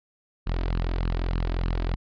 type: tone with flanger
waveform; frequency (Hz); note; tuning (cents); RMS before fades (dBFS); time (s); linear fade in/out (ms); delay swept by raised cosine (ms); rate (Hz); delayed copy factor
sawtooth; 42.93; F1; -29; -26; 0.46-1.96; 20; 0.68 to 3.18; 3.3; +0.55
effects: resampled to 11025 Hz

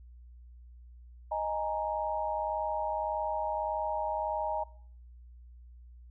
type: chord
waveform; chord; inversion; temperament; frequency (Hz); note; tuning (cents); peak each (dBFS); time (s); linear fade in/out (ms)
sine; D# suspended fourth; none; equal; 622.3 / 830.6 / 932.3; D#5 / G#5 / A#5; 0 / 0 / 0; -34; 1.31-4.64; 10
effects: noise-tail reverb RT60 0.6 s tail -22 dB re dry + added 60 Hz sine -49 dBFS peak until 6.1 s

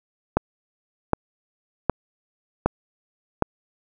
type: click train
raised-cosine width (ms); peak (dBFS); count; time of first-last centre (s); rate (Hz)
1; -3; 5; 0.37-3.423; 1.31
effects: none

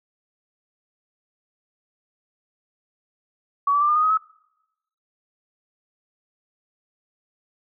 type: tone with pitch steps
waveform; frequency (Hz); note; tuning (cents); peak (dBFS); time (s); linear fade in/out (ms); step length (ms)
sine; 1131 / 1156.1 / 1181.8 / 1208 / 1234.8 / 1262.2 / 1290.2; C#6 / D6 / D6 / D6 / D#6 / D#6 / E6; +34 / -28 / +10 / +48 / -14 / +24 / -38; -16; 3.67-4.174; 5; 72
effects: noise-tail reverb RT60 0.9 s tail -24 dB re dry

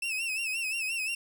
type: tone with vibrato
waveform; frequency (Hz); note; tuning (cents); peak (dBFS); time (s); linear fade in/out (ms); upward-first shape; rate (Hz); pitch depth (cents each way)
40% pulse; 2637; E7; 0; -29; 0.02-1.15; 5; sine; 5.7; 88
effects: none

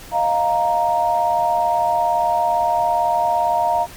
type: chord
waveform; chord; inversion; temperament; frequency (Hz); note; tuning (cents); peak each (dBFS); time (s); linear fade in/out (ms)
sine; Eb suspended second; none; just; 622.3 / 700 / 933.4; Eb5 / F5 / Bb5; 0 / +4 / +2; -24 / -18 / -18; 0.11-3.87; 50
effects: pink hiss -39 dBFS RMS until 3.96 s + MP3 96 kbps

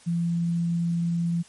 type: tone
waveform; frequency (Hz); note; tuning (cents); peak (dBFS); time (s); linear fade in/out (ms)
sine; 170; F3; -46; -22; 0.06-1.43; 20
effects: white hiss -53 dBFS RMS until 1.48 s + MP3 48 kbps

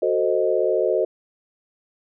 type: chord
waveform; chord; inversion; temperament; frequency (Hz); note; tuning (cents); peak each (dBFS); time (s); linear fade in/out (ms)
sine; F# diminished seventh; none; equal with one note detuned; 370 / 444.9 / 523.3 / 622.3; F#4 / A4 / C5 / Eb5; 0 / +19 / 0 / 0; -23; 0.02-1.05; 5
effects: none

